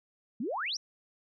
sine exponential sweep, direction up, 200.7 to 5920 Hz, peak -31 dBFS, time 0.4-0.77 s, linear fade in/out 5 ms, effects none

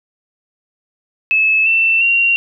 sine tone with pitch steps, 2600 / 2676 / 2755 Hz, E7 / E7 / F7, -24 / +25 / -24 cents, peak -10 dBFS, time 1.31-2.36 s, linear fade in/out 0 ms, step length 350 ms, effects none

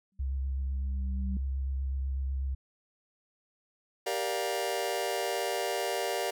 sine tone with exponential growth, 194 Hz, G3, 18 cents flat, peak -33 dBFS, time 0.12-1.37 s, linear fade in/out 2 ms, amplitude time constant 270 ms
sine tone with vibrato, 67 Hz, C2, 42 cents sharp, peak -29 dBFS, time 0.19-2.55 s, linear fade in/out 10 ms, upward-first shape triangle, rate 8.1 Hz, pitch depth 28 cents each way
sawtooth chord, G minor seventh, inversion none, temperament just, 392 / 470.4 / 588 / 705.6 Hz, G4 / Bb4 / D5 / F5, 0 / +16 / +2 / +18 cents, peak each -31 dBFS, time 4.06-6.31 s, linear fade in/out 10 ms
effects none

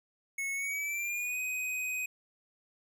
square tone with pitch glide, 2196 to 2508 Hz, C#7 to D#7, -17 to +13 cents, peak -33 dBFS, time 0.38-2.06 s, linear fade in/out 5 ms, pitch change +230 cents, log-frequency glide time 0.54-1.39 s, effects none

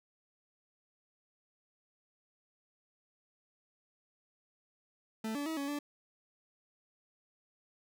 40% pulse tone with pitch steps, 220.5 / 287.5 / 320.4 / 280.4 / 290.4 Hz, A3 / D4 / E4 / C#4 / D4, +4 / -37 / -49 / +20 / -19 cents, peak -34 dBFS, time 5.24-5.79 s, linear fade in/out 5 ms, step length 110 ms, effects none

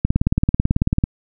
click train, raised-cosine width 5 ms, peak -3 dBFS, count 19, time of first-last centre 0.05-1.039 s, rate 18.2 Hz, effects none

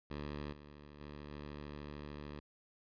10% pulse tone with level steps, 73.42 Hz, D2, in tune, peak -33 / -45 / -39 / -37 dBFS, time 0.1-2.4 s, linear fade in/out 10 ms, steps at 0.52 / 1 / 1.31 s, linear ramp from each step 10 ms, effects resampled to 11025 Hz

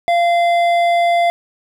triangle tone with hard clipping, 690 Hz, F5, 21 cents flat, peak -13 dBFS, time 0.08-1.3 s, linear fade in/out 0 ms, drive 13 dB, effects none

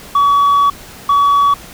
sine tone pair in turn, 1134 / 1134 Hz, C#6 / C#6, +39 / +39 cents, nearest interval unison, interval 0 cents, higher neither, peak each -5 dBFS, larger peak neither, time 0.15-0.7 / 1.09-1.54 s, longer first, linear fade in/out 5 ms, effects tanh soft clip ceiling -7 dBFS + pink hiss -35 dBFS RMS until 1.73 s

